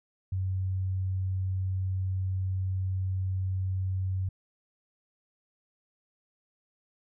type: tone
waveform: sine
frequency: 94.1 Hz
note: F#2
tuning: 30 cents sharp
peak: -27 dBFS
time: 0.32-4.29 s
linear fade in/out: 5 ms
effects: none